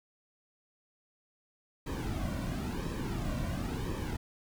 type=noise with flanger; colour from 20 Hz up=brown; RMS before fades=-35 dBFS; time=1.86-4.17 s; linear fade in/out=10 ms; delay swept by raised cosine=1.4 to 2.4 ms; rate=0.97 Hz; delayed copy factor=-0.7; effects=none